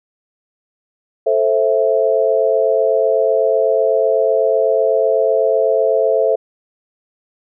sine chord, A minor, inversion none, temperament just, 440 / 528 / 660 Hz, A4 / C5 / E5, 0 / +16 / +2 cents, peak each -16 dBFS, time 1.26-6.36 s, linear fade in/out 10 ms, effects none

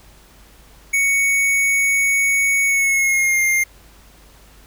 square tone with pitch glide, 2226 to 2114 Hz, C#7 to C7, +7 to +17 cents, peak -15 dBFS, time 0.93-3.64 s, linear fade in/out 10 ms, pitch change -90 cents, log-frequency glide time 2.66-3.42 s, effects added 50 Hz sine -48 dBFS peak until 4.66 s + pink hiss -49 dBFS RMS until 4.66 s

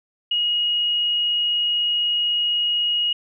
sine tone, 2886 Hz, F#7, 44 cents flat, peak -18 dBFS, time 0.31-3.13 s, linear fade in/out 5 ms, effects none

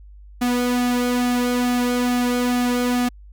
sawtooth tone with flanger, 245.7 Hz, B3, 9 cents flat, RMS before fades -20 dBFS, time 0.41-3.09 s, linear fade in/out 10 ms, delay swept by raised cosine 1.9 to 3 ms, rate 2.3 Hz, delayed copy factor -0.6, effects added 50 Hz sine -40 dBFS peak until 3.32 s

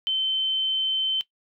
sine tone, 3083 Hz, G7, 29 cents flat, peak -21 dBFS, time 0.07-1.21 s, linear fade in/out 0 ms, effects noise-tail reverb RT60 0.1 s tail -18 dB re dry

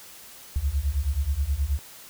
sine beating tone pair, 65.41 / 74.81 Hz, C2 / D2, 0 / +33 cents, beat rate 9.4 Hz, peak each -26 / -25 dBFS, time 0.56-1.79 s, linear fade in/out 0 ms, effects white hiss -46 dBFS RMS until 2.09 s

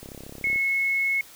click train, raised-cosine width 2 ms, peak -27 dBFS, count 19, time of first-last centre 0.03-0.559 s, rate 34 Hz
sine tone, 2185 Hz, C#7, 26 cents flat, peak -21 dBFS, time 0.44-1.21 s, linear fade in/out 2 ms
effects white hiss -48 dBFS RMS until 1.35 s

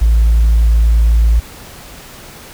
sine tone, 56 Hz, A1, 31 cents sharp, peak -5 dBFS, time 0.01-1.4 s, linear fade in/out 10 ms, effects tanh soft clip ceiling -4 dBFS + pink hiss -35 dBFS RMS until 2.53 s

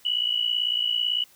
sine tone pair together, 2916 / 2974 Hz, F#7 / F#7, -26 / +8 cents, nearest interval unison, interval 34 cents, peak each -25 dBFS, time 0.05-1.24 s, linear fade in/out 5 ms, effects white hiss -56 dBFS RMS until 1.35 s

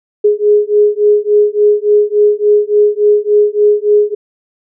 sine beating tone pair, 415.3 / 418.8 Hz, G#4 / G#4, 0 / +15 cents, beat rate 3.5 Hz, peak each -10 dBFS, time 0.24-4.15 s, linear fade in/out 10 ms, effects none

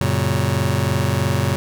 sawtooth chord, F# major, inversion none, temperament just, 92.5 / 115.62 / 138.75 Hz, F#2 / A#2 / C#3, 0 / -14 / +2 cents, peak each -17 dBFS, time 0.01-1.56 s, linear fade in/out 0 ms, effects none

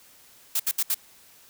blue noise bursts, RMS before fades -24 dBFS, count 4, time 0.55-0.945 s, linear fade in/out 5 ms, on 47 ms, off 69 ms, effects white hiss -54 dBFS RMS until 1.49 s

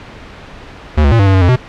square tone with pitch steps, 75.8 / 70.6 / 115.3 / 98.6 / 96.5 / 94.6 / 88.5 / 126.6 Hz, D#2 / C#2 / A#2 / G2 / G2 / F#2 / F2 / B2, -45 / +32 / -19 / +11 / -27 / +39 / +23 / +43 cents, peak -7 dBFS, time 0.97-1.562 s, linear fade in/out 10 ms, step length 74 ms, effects pink hiss -33 dBFS RMS until 1.68 s + low-pass 3000 Hz 12 dB/octave

